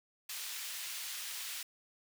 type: high-pass noise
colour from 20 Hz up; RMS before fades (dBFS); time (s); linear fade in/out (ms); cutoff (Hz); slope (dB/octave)
pink; -42; 0.29-1.63; 5; 2400; 12
effects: none